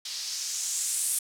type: noise with low-pass filter sweep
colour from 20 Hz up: violet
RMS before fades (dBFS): -31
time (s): 0.05-1.19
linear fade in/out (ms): 5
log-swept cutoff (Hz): 4500 to 9700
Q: 2.5
effects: none